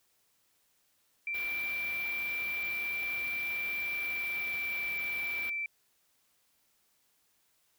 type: tone with pitch glide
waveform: sine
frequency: 2349 to 2334 Hz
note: D7 to D7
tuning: 0 to -11 cents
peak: -32 dBFS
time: 1.27-5.66 s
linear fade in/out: 2 ms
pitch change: -11 cents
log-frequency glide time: 3.74-4.85 s
type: band-stop noise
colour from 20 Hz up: white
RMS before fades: -45 dBFS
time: 1.34-5.5 s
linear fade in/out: 5 ms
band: 3900 to 15000 Hz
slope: 24 dB/octave
effects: white hiss -72 dBFS RMS until 7.78 s